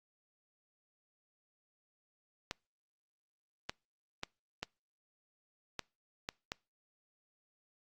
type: clicks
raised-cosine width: 0.2 ms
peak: -19 dBFS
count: 7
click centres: 2.511 / 3.695 / 4.234 / 4.63 / 5.793 / 6.289 / 6.519 s
effects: noise-tail reverb RT60 0.3 s tail -26 dB re dry + Opus 48 kbps